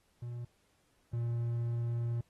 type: tone pair in turn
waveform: triangle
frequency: 120 / 117.87 Hz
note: B2 / A#2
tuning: -49 / +20 cents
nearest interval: unison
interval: 31 cents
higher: first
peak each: -36 / -29 dBFS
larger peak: second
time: 0.22-0.45 / 1.13-2.21 s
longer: second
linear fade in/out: 5 ms
effects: pink hiss -73 dBFS RMS until 2.29 s + AAC 32 kbps